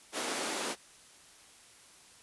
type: high-pass noise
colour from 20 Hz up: pink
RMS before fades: -35 dBFS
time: 0.12-0.76 s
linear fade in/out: 50 ms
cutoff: 260 Hz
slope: 24 dB/octave
effects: white hiss -57 dBFS RMS until 2.22 s + resampled to 24000 Hz